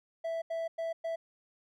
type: tone bursts at uneven times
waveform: triangle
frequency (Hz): 659.3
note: E5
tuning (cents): 0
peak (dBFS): -30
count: 4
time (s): 0.24-0.42 / 0.5-0.68 / 0.78-0.93 / 1.04-1.16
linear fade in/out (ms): 10
effects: none